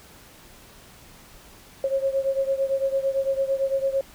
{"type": "beating tone pair", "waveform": "sine", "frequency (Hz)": [539, 547.9], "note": ["C#5", "C#5"], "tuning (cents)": [-49, -20], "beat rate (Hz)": 8.9, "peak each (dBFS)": [-23, -26], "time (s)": [1.84, 4.01], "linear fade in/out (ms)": 2, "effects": ["pink hiss -49 dBFS RMS until 4.14 s"]}